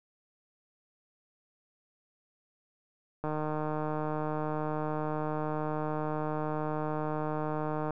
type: click train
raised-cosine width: 1 ms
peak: -20 dBFS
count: 715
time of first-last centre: 3.24-7.907 s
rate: 153 Hz
effects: none